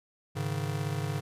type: chord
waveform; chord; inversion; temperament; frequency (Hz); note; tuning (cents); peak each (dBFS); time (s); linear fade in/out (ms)
square; Ab suspended fourth; none; just; 103.83 / 138.43 / 155.74; Ab2 / Db3 / Eb3; 0 / -2 / +2; -36 / -34 / -36; 0.35-1.21; 20
effects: resampled to 32000 Hz